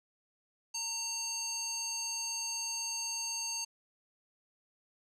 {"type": "tone with band-pass filter", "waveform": "square", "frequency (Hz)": 914, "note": "A#5", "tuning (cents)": -34, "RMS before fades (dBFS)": -37, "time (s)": [0.74, 3.65], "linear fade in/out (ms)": 10, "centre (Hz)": 5800, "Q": 5.8, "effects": []}